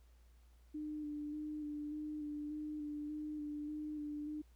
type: tone with vibrato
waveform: sine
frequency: 299.6 Hz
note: D4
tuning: 35 cents sharp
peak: -40 dBFS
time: 0.74-4.42 s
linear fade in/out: 10 ms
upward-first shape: square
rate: 1.7 Hz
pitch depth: 19 cents each way
effects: added 59 Hz sine -61 dBFS peak until 4.55 s + pink hiss -75 dBFS RMS until 4.55 s